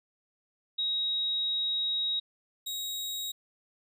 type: tone pair in turn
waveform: sine / sawtooth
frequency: 3800 / 3800 Hz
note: A#7 / A#7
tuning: +33 / +33 cents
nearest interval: unison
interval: 0 cents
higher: neither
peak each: -27 / -30 dBFS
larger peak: first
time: 0.78-2.2 / 2.66-3.32 s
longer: first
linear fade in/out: 10 ms
effects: none